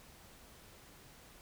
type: silence
effects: pink hiss -58 dBFS RMS until 1.41 s